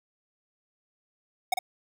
square tone with echo, 740 Hz, F#5, in tune, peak -22 dBFS, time 1.52-1.54 s, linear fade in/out 5 ms, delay 50 ms, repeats 1, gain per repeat -5 dB, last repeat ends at 1.59 s, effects none

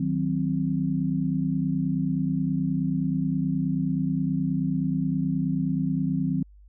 sine chord, C diminished, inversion first, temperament equal, 155.56 / 185 / 261.6 Hz, Eb3 / Gb3 / C4, 0 / 0 / 0 cents, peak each -27 dBFS, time 0-6.43 s, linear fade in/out 5 ms, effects added 50 Hz sine -48 dBFS peak until 6.68 s

